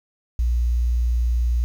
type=tone; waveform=sine; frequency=59.5 Hz; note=A#1; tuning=36 cents sharp; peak=-17 dBFS; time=0.39-1.64 s; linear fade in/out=0 ms; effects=8-bit